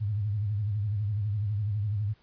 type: tone with vibrato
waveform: sine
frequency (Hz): 103.83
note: G#2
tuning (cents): 0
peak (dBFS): -26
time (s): 0-2.14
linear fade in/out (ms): 20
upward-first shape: sine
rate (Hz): 12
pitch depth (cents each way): 97
effects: pink hiss -64 dBFS RMS until 2.22 s + resampled to 11025 Hz